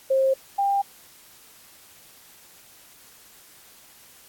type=tone pair in turn; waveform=sine; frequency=533 / 796.5 Hz; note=C5 / G5; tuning=+32 / +27 cents; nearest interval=perfect fifth; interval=695 cents; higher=second; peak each=-17 / -19 dBFS; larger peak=first; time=0.1-0.34 / 0.58-0.82 s; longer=neither; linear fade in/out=10 ms; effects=white hiss -51 dBFS RMS until 4.28 s + AAC 64 kbps